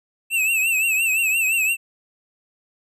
square tone with vibrato, 2637 Hz, E7, in tune, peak -18 dBFS, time 0.3-1.77 s, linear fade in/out 50 ms, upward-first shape triangle, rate 5.8 Hz, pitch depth 97 cents each way, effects none

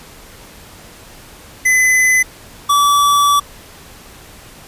square tone pair in turn, 2020 / 1151.8 Hz, B6 / D6, +39 / -34 cents, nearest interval minor seventh, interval 973 cents, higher first, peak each -10 dBFS, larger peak neither, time 1.65-2.23 / 2.69-3.4 s, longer second, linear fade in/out 10 ms, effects pink hiss -39 dBFS RMS until 4.67 s + resampled to 32000 Hz

